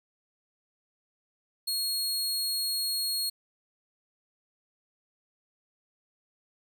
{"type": "tone", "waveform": "sawtooth", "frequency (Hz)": 4300, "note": "C8", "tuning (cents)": 47, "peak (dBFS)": -25, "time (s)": [1.67, 3.3], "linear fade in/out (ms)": 10, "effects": []}